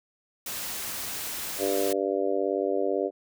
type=noise; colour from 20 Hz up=white; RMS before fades=-34 dBFS; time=0.46-1.93 s; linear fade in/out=5 ms
type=harmonic tone; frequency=98 Hz; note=G2; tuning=in tune; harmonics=3 / 4 / 5 / 6 / 7; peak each=-32 / -28 / -30 / -30 / -35 dBFS; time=1.58-3.11 s; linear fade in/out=50 ms
effects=none